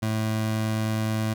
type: tone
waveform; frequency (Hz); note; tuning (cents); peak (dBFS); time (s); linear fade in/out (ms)
25% pulse; 109.5; A2; -8; -20; 0.02-1.34; 10
effects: none